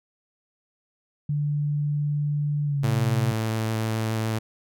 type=tone with pitch glide; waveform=sine; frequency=146.83 to 130.06 Hz; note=D3 to C3; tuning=0 to -10 cents; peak=-22 dBFS; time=1.29-3.32 s; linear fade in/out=5 ms; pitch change=-210 cents; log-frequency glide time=2.65-3.04 s
type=tone with vibrato; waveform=sawtooth; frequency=111 Hz; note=A2; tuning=16 cents sharp; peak=-20 dBFS; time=2.83-4.39 s; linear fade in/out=10 ms; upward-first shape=triangle; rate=7.1 Hz; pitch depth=12 cents each way
effects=none